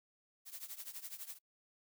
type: noise with tremolo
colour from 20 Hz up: blue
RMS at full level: -44 dBFS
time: 0.45-1.39 s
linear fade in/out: 50 ms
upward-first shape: triangle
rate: 12 Hz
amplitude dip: 90%
effects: noise-tail reverb RT60 0.1 s tail -25 dB re dry